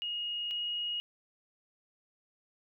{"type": "tone pair in turn", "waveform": "sine", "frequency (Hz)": [2871, 2882], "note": ["F7", "F#7"], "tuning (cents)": [47, -46], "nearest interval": "unison", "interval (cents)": 7, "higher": "second", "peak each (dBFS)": [-33, -32], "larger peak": "second", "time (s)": [[0.02, 0.51], [0.51, 1]], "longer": "neither", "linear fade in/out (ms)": 0, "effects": []}